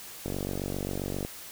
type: click train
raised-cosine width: 2 ms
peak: -19 dBFS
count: 48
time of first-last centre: 0.26-1.249 s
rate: 47.5 Hz
effects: white hiss -44 dBFS RMS until 1.51 s